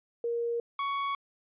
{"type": "tone pair in turn", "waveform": ["sine", "40% pulse"], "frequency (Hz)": [469.6, 1116.9], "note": ["A#4", "C#6"], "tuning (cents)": [13, 13], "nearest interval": "octave + minor third", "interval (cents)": 1500, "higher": "second", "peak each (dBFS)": -28, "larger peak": "neither", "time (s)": [[0.24, 0.6], [0.79, 1.15]], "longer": "neither", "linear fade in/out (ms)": 2, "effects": ["resampled to 8000 Hz"]}